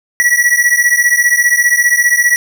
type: beating tone pair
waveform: square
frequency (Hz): 1930 / 1945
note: B6 / B6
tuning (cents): -40 / -27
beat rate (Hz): 15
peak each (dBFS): -12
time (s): 0.2-2.36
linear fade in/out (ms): 0
effects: none